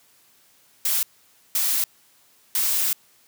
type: noise bursts at uneven times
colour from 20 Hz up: blue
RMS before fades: -22 dBFS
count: 3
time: 0.85-1.03 / 1.55-1.84 / 2.55-2.93 s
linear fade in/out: 2 ms
effects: white hiss -58 dBFS RMS until 3.27 s + high-pass 80 Hz 12 dB/octave